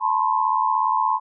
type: tone cluster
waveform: sine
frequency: 878 / 991 / 1068 Hz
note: A5 / B5 / C6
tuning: -4 / +6 / +35 cents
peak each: -22 dBFS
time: 0-1.2 s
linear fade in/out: 50 ms
effects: none